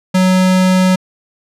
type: tone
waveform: square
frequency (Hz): 185.5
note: F#3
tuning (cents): +5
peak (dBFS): -9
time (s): 0.14-0.96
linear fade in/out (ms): 10
effects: low-pass 10000 Hz 12 dB/octave